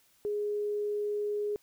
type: tone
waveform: sine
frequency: 415.3 Hz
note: G#4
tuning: in tune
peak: -29 dBFS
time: 0.25-1.56 s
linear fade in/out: 0 ms
effects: white hiss -66 dBFS RMS until 1.62 s